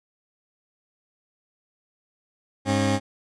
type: tone pair together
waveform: 20% pulse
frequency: 101.6 / 270 Hz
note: G#2 / C#4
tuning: -38 / -45 cents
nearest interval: octave + perfect fourth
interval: 1693 cents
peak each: -18 dBFS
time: 2.65-3 s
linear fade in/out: 50 ms
effects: resampled to 22050 Hz